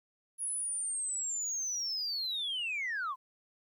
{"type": "linear sweep", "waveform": "sine", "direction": "down", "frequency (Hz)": [10540, 987.8], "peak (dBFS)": -31, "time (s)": [0.38, 3.16], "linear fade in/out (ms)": 50, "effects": ["tanh soft clip ceiling -30 dBFS", "12-bit"]}